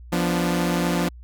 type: chord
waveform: sawtooth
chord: B diminished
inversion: second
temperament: equal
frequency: 174.61 / 246.9 / 293.7 Hz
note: F3 / B3 / D4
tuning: 0 / 0 / 0 cents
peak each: -18 / -24 / -23 dBFS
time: 0.12-1.09 s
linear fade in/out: 10 ms
effects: added 60 Hz sine -39 dBFS peak until 1.23 s